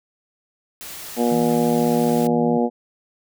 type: noise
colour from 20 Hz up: white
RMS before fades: -35 dBFS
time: 0.81-2.27 s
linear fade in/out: 0 ms
type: harmonic tone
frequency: 119.6 Hz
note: A#2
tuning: 45 cents sharp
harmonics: 2 / 3 / 4 / 5 / 6 / 7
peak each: -19 / -25 / -22 / -28 / -26 / -29 dBFS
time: 1.16-2.7 s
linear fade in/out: 50 ms
type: tone with vibrato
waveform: sine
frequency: 163.7 Hz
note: E3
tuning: 12 cents flat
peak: -25 dBFS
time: 1.31-2.58 s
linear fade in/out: 10 ms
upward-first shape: square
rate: 3.5 Hz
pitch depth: 9 cents each way
effects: none